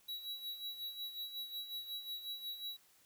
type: tone with tremolo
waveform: square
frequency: 3901 Hz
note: B7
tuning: 22 cents flat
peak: -40 dBFS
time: 0.08-2.77 s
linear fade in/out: 10 ms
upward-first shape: sine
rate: 5.5 Hz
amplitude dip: 65%
effects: white hiss -68 dBFS RMS until 3.05 s